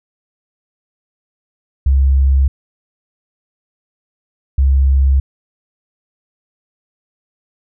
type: tone pair in turn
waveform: sine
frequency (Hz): 67.6 / 67.6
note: C#2 / C#2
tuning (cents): -43 / -43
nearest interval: unison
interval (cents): 0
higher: neither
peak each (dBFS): -8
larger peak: neither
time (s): 1.86-2.48 / 4.58-5.2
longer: neither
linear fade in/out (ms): 5
effects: none